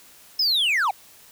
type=linear sweep; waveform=triangle; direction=down; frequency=5274 to 712 Hz; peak=-17 dBFS; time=0.39-0.91 s; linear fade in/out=5 ms; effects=white hiss -50 dBFS RMS until 1.31 s